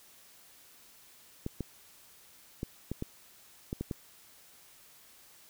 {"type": "clicks", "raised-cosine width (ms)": 3, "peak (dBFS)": -21, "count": 8, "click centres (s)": [1.464, 1.607, 2.631, 2.916, 3.024, 3.729, 3.81, 3.912], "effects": ["white hiss -58 dBFS RMS until 5.49 s"]}